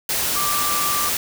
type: tone in noise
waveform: sine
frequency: 1174.7 Hz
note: D6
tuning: in tune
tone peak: -23 dBFS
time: 0.36-1.09 s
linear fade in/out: 2 ms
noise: white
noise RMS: -22 dBFS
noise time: 0.09-1.17 s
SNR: -4 dB
effects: none